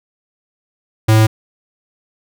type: tone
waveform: square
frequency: 109.7 Hz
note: A2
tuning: 5 cents flat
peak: -8 dBFS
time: 1.08-1.27 s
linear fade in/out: 10 ms
effects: none